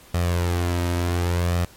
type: tone with flanger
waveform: sawtooth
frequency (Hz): 87.31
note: F2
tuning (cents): 0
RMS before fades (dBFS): -22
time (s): 0.14-1.65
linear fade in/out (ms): 5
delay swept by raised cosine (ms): 1.6 to 3.2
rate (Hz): 0.68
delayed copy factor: +0.5
effects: pink hiss -49 dBFS RMS until 1.76 s + MP3 64 kbps